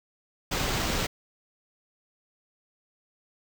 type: noise with sample-and-hold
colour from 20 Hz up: pink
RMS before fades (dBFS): -28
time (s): 0.51-1.07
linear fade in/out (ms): 10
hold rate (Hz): 11025
effects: none